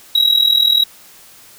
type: tone with amplitude modulation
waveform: triangle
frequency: 3858 Hz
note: B7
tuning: 41 cents flat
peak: -5 dBFS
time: 0.15-0.84 s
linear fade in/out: 5 ms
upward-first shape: sine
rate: 40.2 Hz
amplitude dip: 80%
effects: white hiss -43 dBFS RMS until 1.58 s